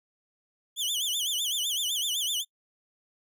sawtooth tone with vibrato, 3233 Hz, G#7, 47 cents flat, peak -24 dBFS, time 0.76-2.45 s, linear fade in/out 50 ms, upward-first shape sine, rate 7.9 Hz, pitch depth 180 cents each way, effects noise-tail reverb RT60 0.1 s tail -26 dB re dry

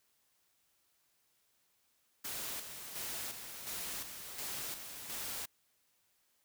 white noise with tremolo, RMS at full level -41 dBFS, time 2.24-5.46 s, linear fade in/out 10 ms, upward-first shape square, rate 1.4 Hz, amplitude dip 50%, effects white hiss -75 dBFS RMS until 6.44 s

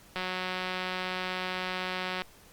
click train, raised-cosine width 0.3 ms, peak -17 dBFS, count 380, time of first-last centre 0.16-2.22 s, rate 184 Hz, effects pink hiss -56 dBFS RMS until 2.52 s + Opus 48 kbps

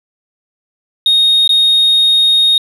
sine tone with dropouts, 3720 Hz, A#7, 4 cents flat, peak -5 dBFS, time 1.06-2.58 s, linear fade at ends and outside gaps 2 ms, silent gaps 1.477-1.492 s, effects tanh soft clip ceiling -5 dBFS

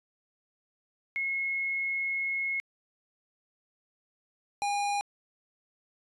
sine / square tone pair in turn, 2171 / 813.2 Hz, C#7 / G#5, -37 / -37 cents, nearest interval octave + perfect fourth, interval 1700 cents, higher first, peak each -28 dBFS, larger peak neither, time 1.16-2.6 / 4.62-5.01 s, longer first, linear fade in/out 0 ms, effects resampled to 24000 Hz

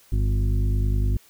harmonic tone with a mistuned harmonic, 51 Hz, G#1, 31 cents flat, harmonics 1 / 2 / 3 / 4 / 5 / 7, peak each -20 / -24 / -37 / -38 / -36 / -40 dBFS, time 0.12-1.17 s, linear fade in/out 5 ms, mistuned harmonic 2, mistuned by -21 cents, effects white hiss -55 dBFS RMS until 1.29 s

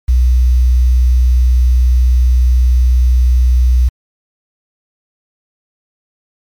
sine tone with quantisation, 61.8 Hz, B1, 2 cents sharp, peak -6 dBFS, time 0.08-3.89 s, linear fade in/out 10 ms, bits 6, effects MP3 96 kbps

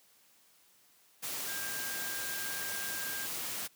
sine tone in noise, 1600 Hz, G6, 35 cents sharp, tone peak -41 dBFS, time 1.47-3.27 s, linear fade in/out 20 ms, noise white, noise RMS -38 dBFS, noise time 1.22-3.68 s, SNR -6 dB, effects white hiss -65 dBFS RMS until 3.75 s + high-pass 100 Hz 12 dB/octave

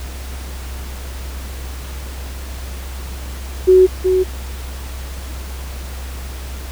sine tone with echo, 371.9 Hz, F#4, 9 cents sharp, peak -5 dBFS, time 3.67-3.87 s, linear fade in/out 20 ms, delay 370 ms, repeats 1, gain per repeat -6 dB, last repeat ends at 4.24 s, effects added 65 Hz sine -26 dBFS peak until 6.71 s + pink hiss -35 dBFS RMS until 6.71 s

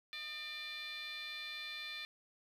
sine tone with frequency modulation, 2960 Hz, F#7, in tune, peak -40 dBFS, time 0.13-2.05 s, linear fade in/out 0 ms, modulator 576 Hz, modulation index 2.2, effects tanh soft clip ceiling -40 dBFS + 12-bit

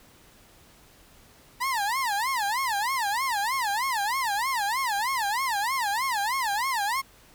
30% pulse tone with vibrato, 931 Hz, A#5, 2 cents flat, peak -22 dBFS, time 1.6-7.02 s, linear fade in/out 20 ms, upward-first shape sine, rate 3.2 Hz, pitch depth 270 cents each way, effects pink hiss -55 dBFS RMS until 7.34 s

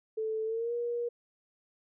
sine tone with pitch glide, 439 to 476 Hz, A4 to A#4, -4 to +36 cents, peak -30 dBFS, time 0.17-1.09 s, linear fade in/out 10 ms, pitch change +140 cents, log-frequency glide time 0.45-0.73 s, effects none

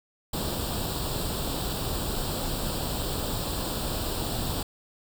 pink noise with comb filter, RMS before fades -30 dBFS, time 0.33-4.63 s, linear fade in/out 5 ms, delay 0.24 ms, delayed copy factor +0.75, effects none

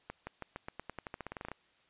accelerating click train, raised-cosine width 0.5 ms, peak -25 dBFS, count 18, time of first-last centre 0.1-1.516 s, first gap 170 ms, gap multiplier 0.9, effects white hiss -68 dBFS RMS until 1.89 s + resampled to 8000 Hz

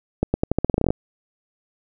accelerating click train, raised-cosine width 2 ms, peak -5 dBFS, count 14, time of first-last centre 0.23-0.905 s, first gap 110 ms, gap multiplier 0.86, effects none

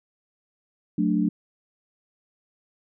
sine chord, D major, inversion first, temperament just, 183.54 / 220.2 / 293.7 Hz, F#3 / A3 / D4, -14 / +2 / 0 cents, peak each -24 dBFS, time 0.98-1.29 s, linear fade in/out 5 ms, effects none

